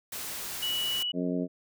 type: noise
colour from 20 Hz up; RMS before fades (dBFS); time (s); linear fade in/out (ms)
white; -37; 0.12-1.03; 5
type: tone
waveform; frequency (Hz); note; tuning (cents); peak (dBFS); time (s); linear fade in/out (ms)
sine; 2941; F#7; -11; -28; 0.62-1.12; 10
type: harmonic tone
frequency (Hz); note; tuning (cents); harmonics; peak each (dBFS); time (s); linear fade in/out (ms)
89.3; F2; +39; 2 / 3 / 4 / 5 / 6 / 7; -32 / -30 / -37 / -37 / -42 / -38; 1.13-1.48; 50
effects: none